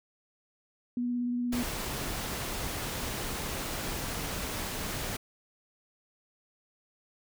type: tone with vibrato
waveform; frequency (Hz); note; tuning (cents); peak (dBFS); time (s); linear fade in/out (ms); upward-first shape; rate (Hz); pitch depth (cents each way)
sine; 243.5; B3; -24; -28; 0.97-1.63; 2; sine; 17; 13
type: noise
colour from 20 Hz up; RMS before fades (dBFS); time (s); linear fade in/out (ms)
pink; -35; 1.52-5.17; 10
effects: none